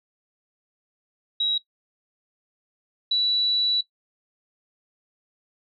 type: tone pair in turn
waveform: sine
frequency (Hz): 3850 / 3940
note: B7 / B7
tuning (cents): -45 / -5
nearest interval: unison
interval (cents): 40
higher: second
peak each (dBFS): -20 / -19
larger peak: second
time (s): 1.4-1.58 / 3.11-3.81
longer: second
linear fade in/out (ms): 5
effects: noise-tail reverb RT60 0.1 s tail -17 dB re dry